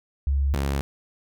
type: tone pair in turn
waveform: sine / sawtooth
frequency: 69.3 / 69.3 Hz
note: C#2 / C#2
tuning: 0 / 0 cents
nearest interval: unison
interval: 0 cents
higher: neither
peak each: -19 / -19 dBFS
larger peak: neither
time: 0.27-0.54 / 0.54-0.81 s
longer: neither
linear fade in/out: 0 ms
effects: none